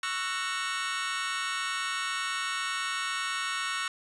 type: chord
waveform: 25% pulse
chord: F# dominant seventh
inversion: second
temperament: just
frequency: 1110 / 1332 / 1480 / 1850 Hz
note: C#6 / E6 / F#6 / A#6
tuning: +2 / +18 / 0 / -14 cents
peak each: -32 dBFS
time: 0.03-3.88 s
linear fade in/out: 2 ms
effects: resampled to 22050 Hz + 9-bit